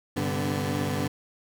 20% pulse tone cluster, 98.2 / 128.9 / 145.6 / 248.5 Hz, G2 / C3 / D3 / B3, +4 / -26 / -15 / +11 cents, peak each -26 / -32 / -25 / -27 dBFS, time 0.16-1.08 s, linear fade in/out 10 ms, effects none

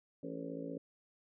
harmonic tone with a mistuned harmonic, 55.6 Hz, A1, 19 cents sharp, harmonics 3 / 4 / 5 / 6 / 7 / 8 / 9 / 10, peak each -48 / -53 / -43 / -54 / -52 / -49 / -48 / -50 dBFS, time 0.23-0.78 s, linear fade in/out 5 ms, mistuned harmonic 7, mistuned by +65 cents, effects none

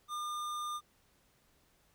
sine tone with hard clipping, 1206 Hz, D6, 46 cents sharp, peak -38 dBFS, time 0.08-0.81 s, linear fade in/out 50 ms, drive 16 dB, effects pink hiss -70 dBFS RMS until 1.94 s

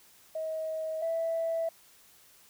sine tone pair in turn, 635 / 658.5 Hz, D#5 / E5, +35 / -2 cents, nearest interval minor second, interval 63 cents, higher second, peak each -31 / -27 dBFS, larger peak second, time 0.35-1.02 / 1.02-1.69 s, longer neither, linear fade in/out 5 ms, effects tanh soft clip ceiling -23 dBFS + white hiss -59 dBFS RMS until 2.49 s

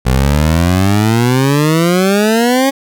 20% pulse exponential sweep, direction up, 62 to 276.5 Hz, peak -4 dBFS, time 0.05-2.71 s, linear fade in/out 20 ms, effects none

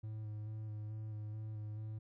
triangle tone with vibrato, 107.5 Hz, A2, 40 cents flat, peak -39 dBFS, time 0.03-1.99 s, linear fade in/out 10 ms, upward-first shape square, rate 2.3 Hz, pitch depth 18 cents each way, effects none

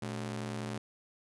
sawtooth ring-modulated tone, 164.81 Hz, E3, in tune, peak -29 dBFS, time 0.02-0.78 s, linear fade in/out 5 ms, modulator 47.3 Hz, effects resampled to 24000 Hz

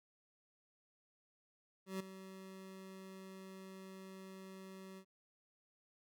25% pulse tone with ADSR envelope, 190.3 Hz, F#3, 49 cents sharp, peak -34 dBFS, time 1.86-5.05 s, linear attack 140 ms, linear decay 8 ms, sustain -13 dB, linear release 73 ms, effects none

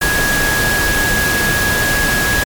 sine tone in noise, 1661.2 Hz, G#6, in tune, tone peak -15 dBFS, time 0.01-2.44 s, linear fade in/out 10 ms, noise pink, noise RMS -17 dBFS, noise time 0.01-2.44 s, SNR -1 dB, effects MP3 96 kbps

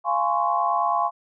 sine chord, Db major seventh, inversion first, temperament just, 693 / 831.5 / 1039.4 / 1108.7 Hz, F5 / Ab5 / C6 / Db6, -14 / +2 / -12 / 0 cents, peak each -25 dBFS, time 0.04-1.11 s, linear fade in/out 50 ms, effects none

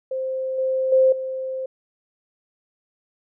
sine tone with level steps, 523.3 Hz, C5, in tune, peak -23 / -19 / -12 / -25 dBFS, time 0.11-1.66 s, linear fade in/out 5 ms, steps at 0.58 / 0.92 / 1.12 s, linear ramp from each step 5 ms, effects none

